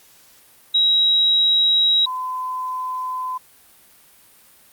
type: tone pair in turn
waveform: sine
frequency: 3844 / 1018.1 Hz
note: B7 / C6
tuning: -48 / -48 cents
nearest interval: octave + major seventh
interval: 2300 cents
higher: first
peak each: -13 / -23 dBFS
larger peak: first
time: 0.74-2.06 / 2.06-3.38 s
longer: neither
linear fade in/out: 10 ms
effects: white hiss -51 dBFS RMS until 4.72 s + Opus 48 kbps